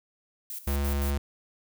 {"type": "noise with tremolo", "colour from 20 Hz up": "violet", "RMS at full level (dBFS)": -37, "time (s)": [0.5, 1.12], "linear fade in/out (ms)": 0, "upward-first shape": "square", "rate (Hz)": 5.8, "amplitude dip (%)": 75}
{"type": "tone", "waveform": "square", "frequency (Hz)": 70.6, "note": "C#2", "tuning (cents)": 32, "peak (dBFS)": -26, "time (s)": [0.67, 1.18], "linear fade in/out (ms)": 5}
{"effects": []}